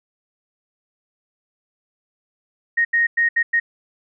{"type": "tone bursts at uneven times", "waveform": "sine", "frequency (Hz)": 1864.7, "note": "A#6", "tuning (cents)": 0, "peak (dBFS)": -14, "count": 5, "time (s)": [[2.77, 2.85], [2.93, 3.07], [3.17, 3.29], [3.36, 3.43], [3.53, 3.6]], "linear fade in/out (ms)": 10, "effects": []}